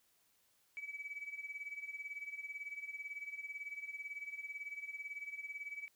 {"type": "tone with tremolo", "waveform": "sine", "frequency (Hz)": 2288, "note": "D7", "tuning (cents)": -46, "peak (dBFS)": -39, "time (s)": [0.77, 5.88], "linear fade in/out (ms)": 0, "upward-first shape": "sine", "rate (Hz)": 18, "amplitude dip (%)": 80, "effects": ["tanh soft clip ceiling -36 dBFS", "white hiss -74 dBFS RMS until 5.95 s"]}